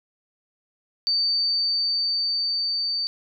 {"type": "tone with level ramp", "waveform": "sine", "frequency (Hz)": 4589, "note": "D8", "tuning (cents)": -41, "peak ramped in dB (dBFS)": [-19, -23], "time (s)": [1.07, 3.07], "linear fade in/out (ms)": 0, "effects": []}